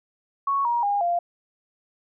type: tone with pitch steps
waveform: sine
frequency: 1108.7 / 948.6 / 811.6 / 694.4 Hz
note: C#6 / A#5 / G#5 / F5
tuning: 0 / +30 / -40 / -10 cents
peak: -20 dBFS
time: 0.47-1.19 s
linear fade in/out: 5 ms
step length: 180 ms
effects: none